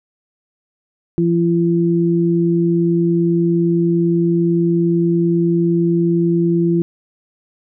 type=tone pair together; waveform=sine; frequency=170.44 / 339.7 Hz; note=F3 / F4; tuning=-42 / -48 cents; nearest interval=octave; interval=1194 cents; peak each=-15 dBFS; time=1.18-6.82 s; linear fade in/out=0 ms; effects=none